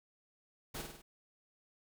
pink noise with echo, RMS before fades -42 dBFS, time 0.74-0.82 s, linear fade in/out 10 ms, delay 50 ms, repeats 4, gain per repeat -4 dB, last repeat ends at 1.02 s, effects none

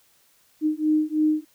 sine beating tone pair, 306.3 / 309.4 Hz, D#4 / D#4, -27 / -10 cents, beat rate 3.1 Hz, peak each -22 dBFS, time 0.61-1.45 s, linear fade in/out 50 ms, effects white hiss -61 dBFS RMS until 1.54 s

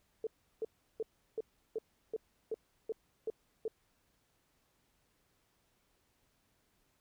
sine tone bursts, 442.9 Hz, A4, 11 cents sharp, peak -33 dBFS, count 10, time 0.24-3.68 s, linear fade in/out 2 ms, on 29 ms, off 350 ms, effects pink hiss -75 dBFS RMS until 7 s

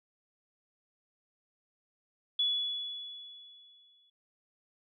sine tone with exponential decay, 3409 Hz, G#7, 45 cents sharp, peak -25 dBFS, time 2.39-4.1 s, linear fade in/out 5 ms, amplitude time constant 370 ms, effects none

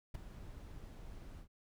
brown noise with ADSR envelope, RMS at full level -37 dBFS, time 0.14-1.48 s, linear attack 10 ms, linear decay 8 ms, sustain -13 dB, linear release 89 ms, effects none

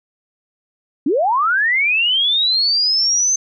sine linear sweep, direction up, 246.9 to 6272 Hz, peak -13 dBFS, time 1.06-3.36 s, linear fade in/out 5 ms, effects none

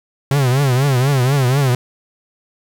45% pulse tone with vibrato, 133 Hz, C3, 29 cents sharp, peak -12 dBFS, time 0.31-1.75 s, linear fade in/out 2 ms, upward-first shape triangle, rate 4.1 Hz, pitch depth 170 cents each way, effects 7-bit

